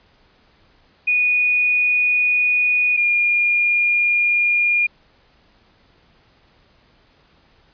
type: tone pair in turn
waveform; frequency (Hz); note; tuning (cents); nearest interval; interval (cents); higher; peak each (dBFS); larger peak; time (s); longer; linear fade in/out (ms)
sine; 2466 / 2419; D#7 / D#7; -16 / -49; unison; 33; first; -14 / -14; neither; 1.07-2.97 / 2.97-4.87; neither; 10
effects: pink hiss -56 dBFS RMS until 7.73 s + resampled to 11025 Hz